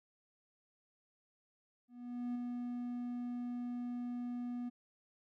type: tone with ADSR envelope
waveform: triangle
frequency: 243.5 Hz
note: B3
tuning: 24 cents flat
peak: -33 dBFS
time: 1.88-4.7 s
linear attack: 470 ms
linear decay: 11 ms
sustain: -3 dB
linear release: 19 ms
effects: none